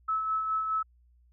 sine tone with tremolo, 1300 Hz, E6, 24 cents flat, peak -25 dBFS, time 0.08-0.83 s, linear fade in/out 10 ms, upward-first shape sine, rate 4.8 Hz, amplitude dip 40%, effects added 60 Hz sine -59 dBFS peak until 1.32 s

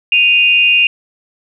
sine tone pair together, 2489 / 2793 Hz, D#7 / F7, 0 / -1 cents, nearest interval major second, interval 199 cents, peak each -10 dBFS, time 0.12-0.87 s, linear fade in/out 2 ms, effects none

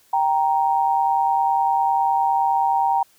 sine tone pair together, 784 / 933.8 Hz, G5 / A#5, 0 / +3 cents, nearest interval minor third, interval 303 cents, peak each -19 dBFS, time 0.13-3.03 s, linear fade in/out 5 ms, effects white hiss -57 dBFS RMS until 3.18 s

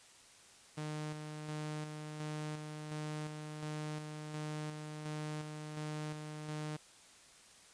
sawtooth tone with tremolo, 152.4 Hz, D#3, 36 cents flat, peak -35 dBFS, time 0.77-6.77 s, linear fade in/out 10 ms, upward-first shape square, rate 1.4 Hz, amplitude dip 40%, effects white hiss -60 dBFS RMS until 7.73 s + resampled to 22050 Hz

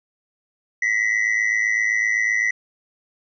triangle ring-modulated tone, 1975.5 Hz, B6, in tune, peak -13 dBFS, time 0.82-2.51 s, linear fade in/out 5 ms, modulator 53.9 Hz, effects resampled to 16000 Hz

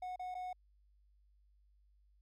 triangle tone with dropouts, 732 Hz, F#5, 19 cents flat, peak -38 dBFS, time 0.02-0.53 s, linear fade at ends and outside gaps 5 ms, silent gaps 0.16-0.194 / 0.344-0.35 s, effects added 50 Hz sine -66 dBFS peak until 2.21 s

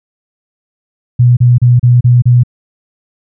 sine tone bursts, 122.4 Hz, B2, 15 cents flat, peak -3 dBFS, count 6, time 1.19-2.435 s, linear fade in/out 10 ms, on 180 ms, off 33 ms, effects none

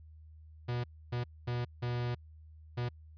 45% pulse tone bursts at uneven times, 121.4 Hz, B2, 29 cents flat, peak -32 dBFS, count 5, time 0.68-0.84 / 1.12-1.24 / 1.47-1.65 / 1.82-2.15 / 2.77-2.89 s, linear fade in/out 10 ms, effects added 78 Hz sine -51 dBFS peak until 3.17 s + resampled to 11025 Hz

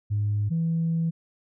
sine tone pair in turn, 103.83 / 164.82 Hz, G#2 / E3, 0 / 0 cents, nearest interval minor sixth, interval 800 cents, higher second, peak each -21 dBFS, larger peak neither, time 0.1-0.5 / 0.5-1.11 s, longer second, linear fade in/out 20 ms, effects tanh soft clip ceiling -18 dBFS

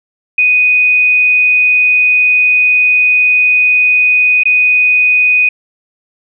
sine tone with dropouts, 2489 Hz, D#7, in tune, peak -6 dBFS, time 0.38-5.49 s, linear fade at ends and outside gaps 5 ms, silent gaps 4.435-4.454 s, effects none

